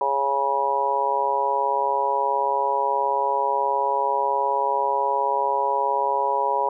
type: harmonic tone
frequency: 138.59 Hz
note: C#3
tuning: in tune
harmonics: 3 / 4 / 5 / 6 / 7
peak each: -29 / -27 / -32 / -26 / -22 dBFS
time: 0.01-6.69 s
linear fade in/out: 2 ms
effects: none